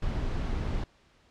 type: noise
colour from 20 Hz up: brown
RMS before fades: -30 dBFS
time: 0.02-0.84 s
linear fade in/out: 5 ms
effects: pink hiss -63 dBFS RMS until 1.3 s + low-pass 5000 Hz 12 dB/octave